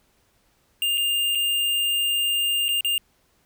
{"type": "tone with dropouts", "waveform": "square", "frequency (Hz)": 2806, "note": "F7", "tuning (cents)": 8, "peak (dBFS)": -21, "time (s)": [0.82, 2.98], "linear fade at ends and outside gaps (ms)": 1, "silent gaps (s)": [[0.974, 0.978], [1.35, 1.354], [2.683, 2.689], [2.808, 2.847]], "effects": ["pink hiss -64 dBFS RMS until 3.45 s"]}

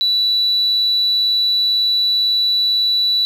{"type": "tone", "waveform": "sine", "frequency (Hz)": 3951, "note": "B7", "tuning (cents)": 0, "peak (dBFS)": -12, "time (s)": [0.01, 3.25], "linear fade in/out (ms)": 0, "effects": ["tanh soft clip ceiling -9 dBFS", "7-bit"]}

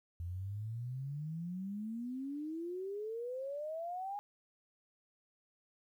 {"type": "exponential sweep", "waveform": "sine", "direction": "up", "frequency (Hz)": [84, 828], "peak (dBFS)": -38, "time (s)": [0.2, 4.19], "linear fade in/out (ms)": 0, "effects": ["12-bit"]}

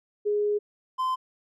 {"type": "tone pair in turn", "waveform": ["sine", "triangle"], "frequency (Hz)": [415.3, 1031.8], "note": ["G#4", "C6"], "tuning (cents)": [0, -24], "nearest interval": "octave + major third", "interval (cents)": 1576, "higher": "second", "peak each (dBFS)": -22, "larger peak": "neither", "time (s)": [[0.25, 0.59], [0.98, 1.16]], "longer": "first", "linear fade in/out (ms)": 20, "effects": []}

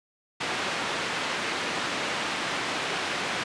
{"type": "band-pass noise", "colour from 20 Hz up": "white", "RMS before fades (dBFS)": -30, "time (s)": [0.4, 3.44], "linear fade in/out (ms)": 10, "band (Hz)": [160, 2700], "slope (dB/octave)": 12, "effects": ["resampled to 22050 Hz"]}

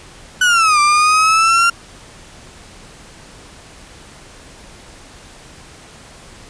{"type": "linear two-way sweep", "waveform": "35% pulse", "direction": "down then up", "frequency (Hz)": [1500, 1174.7, 1389], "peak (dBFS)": -8, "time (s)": [0.41, 1.7], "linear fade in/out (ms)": 5, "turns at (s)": 0.8, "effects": ["pink hiss -40 dBFS RMS until 6.49 s", "resampled to 22050 Hz"]}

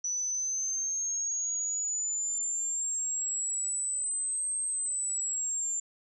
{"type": "linear two-way sweep", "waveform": "sine", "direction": "up then down", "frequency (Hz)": [5920, 8372, 7230], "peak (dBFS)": -29, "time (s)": [0.04, 5.8], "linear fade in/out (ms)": 5, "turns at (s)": 4.58, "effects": []}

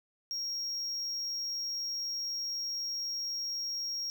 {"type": "tone", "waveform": "triangle", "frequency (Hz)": 5588, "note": "F8", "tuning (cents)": 0, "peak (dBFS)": -32, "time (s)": [0.31, 4.1], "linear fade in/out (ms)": 0, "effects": []}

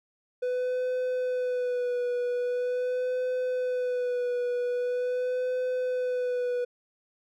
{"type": "tone with vibrato", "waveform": "triangle", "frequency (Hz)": 497.3, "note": "B4", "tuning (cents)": 12, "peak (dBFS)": -24, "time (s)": [0.42, 6.65], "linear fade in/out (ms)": 10, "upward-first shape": "sine", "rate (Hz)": 0.43, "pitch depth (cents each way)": 29, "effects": []}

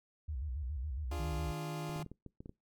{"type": "tone with vibrato", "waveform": "sine", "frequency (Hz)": 68.8, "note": "C#2", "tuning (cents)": -12, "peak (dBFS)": -36, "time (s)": [0.28, 1.52], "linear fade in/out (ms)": 10, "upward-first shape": "square", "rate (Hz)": 7.2, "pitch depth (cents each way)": 180}
{"type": "chord", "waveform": "20% pulse", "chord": "D diminished", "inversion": "none", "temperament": "equal", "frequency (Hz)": [293.7, 349.2, 415.3], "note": ["D4", "F4", "Ab4"], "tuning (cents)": [0, 0, 0], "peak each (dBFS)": [-42, -39, -44], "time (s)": [1.11, 2.03], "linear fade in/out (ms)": 5}
{"type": "tone", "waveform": "sine", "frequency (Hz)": 155.56, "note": "D#3", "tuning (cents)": 0, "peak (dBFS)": -39, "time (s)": [1.19, 2.05], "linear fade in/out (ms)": 10}
{"type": "clicks", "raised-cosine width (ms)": 3, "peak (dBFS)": -34, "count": 9, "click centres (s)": [1.895, 1.962, 1.997, 2.063, 2.116, 2.263, 2.405, 2.459, 2.494]}
{"effects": ["noise-tail reverb RT60 0.2 s tail -23 dB re dry"]}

